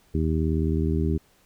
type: harmonic tone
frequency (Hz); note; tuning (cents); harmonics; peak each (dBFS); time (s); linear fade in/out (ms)
79.2; D#2; +31; 1 / 2 / 3 / 4 / 5; -24 / -27 / -29 / -30 / -31; 0.14-1.18; 10
effects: pink hiss -61 dBFS RMS until 1.45 s